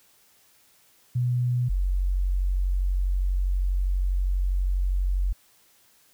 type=tone pair in turn; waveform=sine; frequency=123.3 / 46.19 Hz; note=B2 / F#1; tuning=-2 / -2 cents; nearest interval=octave + perfect fourth; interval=1700 cents; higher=first; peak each=-21 dBFS; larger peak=neither; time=1.15-1.69 / 1.69-5.33 s; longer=second; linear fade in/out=10 ms; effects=white hiss -60 dBFS RMS until 6.13 s